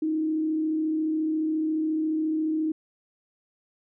sine tone with frequency modulation, 313.8 Hz, D#4, 15 cents sharp, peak -23 dBFS, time 0.02-2.72 s, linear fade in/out 5 ms, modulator 34.3 Hz, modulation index 0.29, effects none

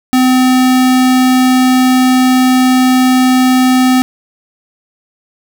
square tone, 255.9 Hz, C4, 38 cents flat, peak -7 dBFS, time 0.13-4.02 s, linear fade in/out 0 ms, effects none

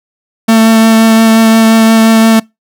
45% pulse tone with vibrato, 223.7 Hz, A3, 29 cents sharp, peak -3 dBFS, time 0.48-2.4 s, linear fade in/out 10 ms, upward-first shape triangle, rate 5.7 Hz, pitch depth 13 cents each way, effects noise-tail reverb RT60 0.2 s tail -25 dB re dry

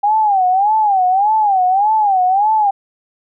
sine tone with vibrato, 799 Hz, G5, 33 cents sharp, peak -10 dBFS, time 0.03-2.71 s, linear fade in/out 10 ms, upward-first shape sine, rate 1.7 Hz, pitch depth 160 cents each way, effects none

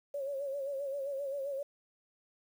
sine tone with vibrato, 554.4 Hz, C#5, in tune, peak -34 dBFS, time 0.14-1.63 s, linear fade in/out 5 ms, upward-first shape sine, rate 7.6 Hz, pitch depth 65 cents each way, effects 10-bit

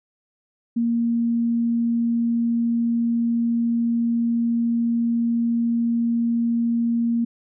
sine tone, 233.5 Hz, A#3, 3 cents sharp, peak -18 dBFS, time 0.76-7.25 s, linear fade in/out 10 ms, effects none

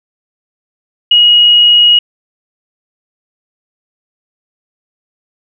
sine tone, 2894 Hz, F#7, 39 cents flat, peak -3 dBFS, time 1.11-1.99 s, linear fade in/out 5 ms, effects none

